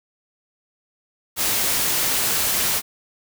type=noise; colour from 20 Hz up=white; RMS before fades=-21 dBFS; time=1.36-2.82 s; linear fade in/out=50 ms; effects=none